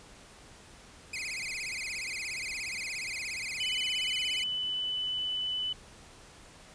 sawtooth tone with vibrato, 2291 Hz, D7, 44 cents flat, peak -31 dBFS, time 1.13-4.44 s, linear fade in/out 5 ms, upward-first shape sine, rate 17 Hz, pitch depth 200 cents each way
sine tone, 2997 Hz, F#7, 22 cents sharp, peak -30 dBFS, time 3.6-5.73 s, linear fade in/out 5 ms
effects pink hiss -53 dBFS RMS until 6.74 s + resampled to 22050 Hz

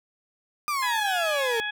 35% pulse exponential sweep, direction down, 1220 to 443.6 Hz, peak -23 dBFS, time 0.68-1.6 s, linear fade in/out 0 ms
harmonic tone, 838 Hz, G#5, 15 cents sharp, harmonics 1 / 2 / 3 / 4, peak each -38 / -29 / -36 / -34 dBFS, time 0.82-1.71 s, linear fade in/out 10 ms
effects none

